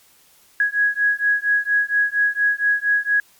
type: beating tone pair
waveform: sine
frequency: 1661.2 / 1665.5 Hz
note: G#6 / G#6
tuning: 0 / +4 cents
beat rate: 4.3 Hz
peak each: -19 dBFS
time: 0.6-3.2 s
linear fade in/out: 2 ms
effects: white hiss -54 dBFS RMS until 3.39 s + MP3 96 kbps